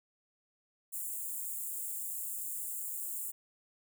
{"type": "high-pass noise", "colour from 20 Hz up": "white", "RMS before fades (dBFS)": -39, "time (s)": [0.92, 3.32], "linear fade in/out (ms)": 20, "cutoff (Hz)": 7100, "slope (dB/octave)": 96, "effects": []}